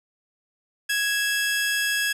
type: tone pair together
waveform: sawtooth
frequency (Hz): 1661.2 / 2637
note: G#6 / E7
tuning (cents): 0 / 0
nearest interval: minor sixth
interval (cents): 800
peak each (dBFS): -19 / -26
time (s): 0.89-2.13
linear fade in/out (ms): 10
effects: resampled to 32000 Hz + 9-bit